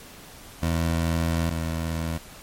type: tone pair in turn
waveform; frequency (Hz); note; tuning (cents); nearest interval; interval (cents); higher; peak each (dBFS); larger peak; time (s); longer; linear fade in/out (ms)
20% pulse; 82.8 / 81.66; E2 / E2; +8 / -16; unison; 24; first; -17 / -21; first; 0.62-1.5 / 1.5-2.18; first; 10
effects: pink hiss -45 dBFS RMS until 2.42 s + MP3 64 kbps